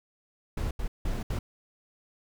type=noise bursts at uneven times; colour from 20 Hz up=brown; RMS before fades=-30 dBFS; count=4; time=0.57-0.71 / 0.79-0.88 / 1.05-1.23 / 1.3-1.39 s; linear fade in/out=5 ms; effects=none